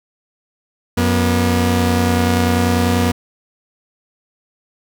sawtooth tone pair together, 90.33 / 241 Hz, F#2 / B3, -41 / -42 cents, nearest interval octave + perfect fourth, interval 1699 cents, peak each -12 dBFS, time 0.97-3.12 s, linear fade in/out 10 ms, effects none

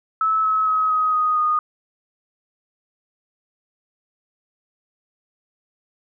sine tone with pitch steps, 1302 / 1287.8 / 1273.7 / 1259.8 / 1246.1 / 1232.5 Hz, E6 / E6 / D#6 / D#6 / D#6 / D#6, -22 / -41 / +40 / +21 / +2 / -17 cents, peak -16 dBFS, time 0.21-1.59 s, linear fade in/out 2 ms, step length 230 ms, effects none

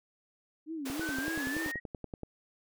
sine tone with vibrato, 293.7 Hz, D4, in tune, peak -35 dBFS, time 0.66-1.72 s, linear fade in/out 50 ms, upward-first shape sine, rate 3.4 Hz, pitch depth 190 cents each way
pink high-pass noise, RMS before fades -42 dBFS, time 0.85-1.72 s, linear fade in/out 10 ms, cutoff 320 Hz, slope 96 dB/octave
click train, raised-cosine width 2 ms, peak -26 dBFS, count 15, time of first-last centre 0.9-2.233 s, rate 10.5 Hz
sine exponential sweep, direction up, 1480 to 1908 Hz, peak -35 dBFS, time 1-1.8 s, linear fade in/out 20 ms
effects none

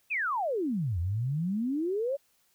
sine exponential two-way sweep, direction down then up, 2682 to 81.7 to 578 Hz, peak -27 dBFS, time 0.1-2.17 s, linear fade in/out 20 ms, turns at 0.99 s, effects white hiss -69 dBFS RMS until 2.54 s

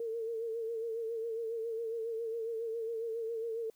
sine tone with vibrato, 454.9 Hz, A#4, 42 cents flat, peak -34 dBFS, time 0-3.7 s, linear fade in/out 2 ms, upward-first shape sine, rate 7.3 Hz, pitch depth 50 cents each way, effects white hiss -71 dBFS RMS until 3.75 s

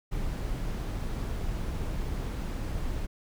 brown noise, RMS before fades -32 dBFS, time 0.11-3.07 s, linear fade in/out 20 ms, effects none

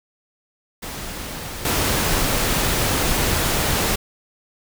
pink noise with level steps, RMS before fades -31 / -20 dBFS, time 0.82-3.96 s, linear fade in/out 10 ms, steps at 1.65 s, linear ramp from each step 2 ms, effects none

